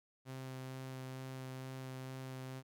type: tone with vibrato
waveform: sawtooth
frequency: 130.81 Hz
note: C3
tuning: in tune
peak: -40 dBFS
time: 0.25-2.63 s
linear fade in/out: 50 ms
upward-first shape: sine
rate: 2.2 Hz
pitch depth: 9 cents each way
effects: none